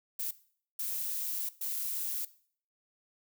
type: noise bursts at uneven times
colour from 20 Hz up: violet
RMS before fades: -35 dBFS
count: 3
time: 0.19-0.31 / 0.79-1.49 / 1.61-2.25 s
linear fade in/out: 5 ms
effects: noise-tail reverb RT60 0.5 s tail -17 dB re dry